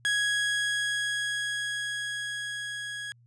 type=tone with level ramp; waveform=30% pulse; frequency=1661.2 Hz; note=G#6; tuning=in tune; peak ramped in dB=-21 to -32 dBFS; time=0.05-3.12 s; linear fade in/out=0 ms; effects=added 119 Hz sine -56 dBFS peak until 3.26 s + resampled to 22050 Hz